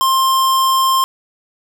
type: tone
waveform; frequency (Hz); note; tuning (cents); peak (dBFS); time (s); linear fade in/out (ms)
square; 1056; C6; +16; -12; 0.01-1.04; 0
effects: 7-bit